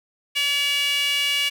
sawtooth tone with high-pass filter, 570 Hz, C#5, 48 cents sharp, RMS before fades -22 dBFS, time 0.35-1.5 s, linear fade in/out 20 ms, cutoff 2600 Hz, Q 9.6, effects none

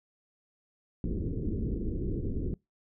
pink low-pass noise, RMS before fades -32 dBFS, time 1.04-2.54 s, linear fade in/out 2 ms, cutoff 420 Hz, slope 48 dB/octave, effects noise-tail reverb RT60 0.2 s tail -24 dB re dry

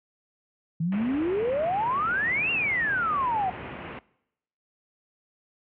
sine exponential two-way sweep, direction up then down, 156.5 to 2811 to 725 Hz, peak -23 dBFS, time 0.8-3.5 s, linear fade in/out 5 ms, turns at 2.51 s
pink low-pass noise, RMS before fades -37 dBFS, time 0.92-3.99 s, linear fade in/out 2 ms, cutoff 2800 Hz, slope 48 dB/octave
effects noise-tail reverb RT60 0.8 s tail -22 dB re dry + high-pass 100 Hz 12 dB/octave

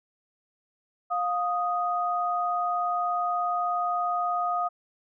sine tone pair together, 707.8 / 1244.5 Hz, F5 / D#6, +23 / 0 cents, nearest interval minor seventh, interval 977 cents, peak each -27 dBFS, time 1.1-4.69 s, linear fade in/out 20 ms, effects none

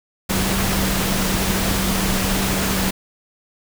sine tone in noise, 191.7 Hz, G3, 38 cents flat, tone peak -23 dBFS, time 0.29-2.91 s, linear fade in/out 10 ms, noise pink, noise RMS -21 dBFS, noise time 0.29-2.91 s, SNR -5 dB, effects none

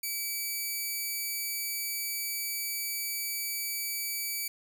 5% pulse tone, 2300 Hz, D7, 37 cents flat, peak -22 dBFS, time 0.03-4.48 s, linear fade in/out 5 ms, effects none

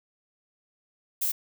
violet noise, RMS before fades -27 dBFS, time 1.21-1.32 s, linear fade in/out 10 ms, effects none

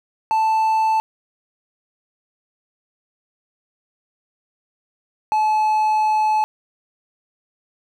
triangle tone pair in turn, 880 / 860.9 Hz, A5 / A5, 0 / -38 cents, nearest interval unison, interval 38 cents, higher first, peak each -13 / -13 dBFS, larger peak neither, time 0.31-1 / 5.32-6.44 s, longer second, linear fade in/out 0 ms, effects none

